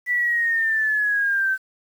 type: linear sweep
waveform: sine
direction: down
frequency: 1975 to 1532 Hz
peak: -18 dBFS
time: 0.06-1.58 s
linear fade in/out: 50 ms
effects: 8-bit